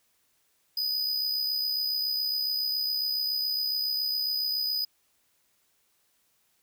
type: tone with amplitude modulation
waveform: square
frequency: 4978 Hz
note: D#8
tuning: in tune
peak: -25 dBFS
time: 0.77-4.85 s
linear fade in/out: 5 ms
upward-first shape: sine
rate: 67.2 Hz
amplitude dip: 45%
effects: white hiss -70 dBFS RMS until 6.62 s